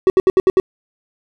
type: tone bursts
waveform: triangle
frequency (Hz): 377.9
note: F#4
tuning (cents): +37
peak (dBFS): -6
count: 6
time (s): 0.07-0.599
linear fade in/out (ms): 0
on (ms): 29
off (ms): 71
effects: none